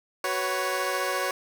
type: chord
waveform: 15% pulse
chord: F# suspended fourth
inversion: none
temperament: equal with one note detuned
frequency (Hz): 374.3 / 493.9 / 554.4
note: F#4 / B4 / C#5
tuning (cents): +20 / 0 / 0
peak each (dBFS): -25 / -26 / -22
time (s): 0.24-1.31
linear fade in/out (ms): 2
effects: none